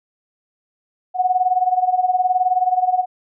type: tone with tremolo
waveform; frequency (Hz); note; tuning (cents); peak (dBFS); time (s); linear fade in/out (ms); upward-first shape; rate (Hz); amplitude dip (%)
sine; 735; F#5; -12; -11; 1.14-3.06; 50; sine; 19; 80
effects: none